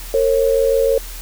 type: tone pair together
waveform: sine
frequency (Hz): 455.8 / 542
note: A#4 / C#5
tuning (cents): -39 / -39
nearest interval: minor third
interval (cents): 300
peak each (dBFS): -15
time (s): 0.14-0.98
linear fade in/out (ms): 2
effects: added 40 Hz sine -30 dBFS peak until 1.21 s + white hiss -35 dBFS RMS until 1.21 s